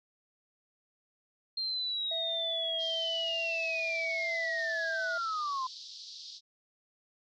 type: linear sweep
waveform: sine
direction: down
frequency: 4200 to 1013 Hz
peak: -31 dBFS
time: 1.57-5.67 s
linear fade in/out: 5 ms
type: tone with vibrato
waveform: triangle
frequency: 659 Hz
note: E5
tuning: 1 cent flat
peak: -35 dBFS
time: 2.11-5.18 s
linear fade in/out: 5 ms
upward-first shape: sine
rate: 1 Hz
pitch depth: 10 cents each way
type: band-pass noise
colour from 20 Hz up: white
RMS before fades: -47 dBFS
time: 2.78-6.41 s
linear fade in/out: 50 ms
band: 3700 to 5200 Hz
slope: 48 dB/octave
effects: none